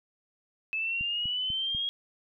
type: linear sweep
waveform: sine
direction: up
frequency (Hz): 2599 to 3300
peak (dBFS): -28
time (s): 0.73-1.89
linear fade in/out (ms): 0
type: click train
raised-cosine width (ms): 5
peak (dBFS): -30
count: 4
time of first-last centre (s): 1.01-1.749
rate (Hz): 4.06
effects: none